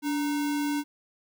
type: tone with sample-and-hold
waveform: sine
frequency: 290 Hz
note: D4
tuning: 22 cents flat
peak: -25 dBFS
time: 0.02-0.84 s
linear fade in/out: 50 ms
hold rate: 1225 Hz
effects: none